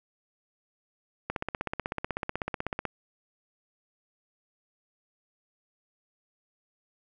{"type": "click train", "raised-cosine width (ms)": 0.5, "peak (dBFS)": -15, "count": 26, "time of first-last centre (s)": [1.3, 2.853], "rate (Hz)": 16.1, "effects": []}